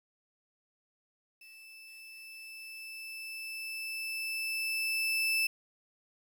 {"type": "tone with level ramp", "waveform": "35% pulse", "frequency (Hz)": 2637, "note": "E7", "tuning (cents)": 0, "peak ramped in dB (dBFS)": [-50, -25], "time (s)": [1.41, 5.47], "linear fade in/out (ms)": 5, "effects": ["11-bit"]}